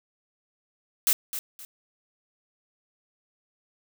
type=noise with echo; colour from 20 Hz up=blue; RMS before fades=-21 dBFS; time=1.07-1.13 s; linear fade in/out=0 ms; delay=260 ms; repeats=2; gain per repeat=-11 dB; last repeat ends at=1.65 s; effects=none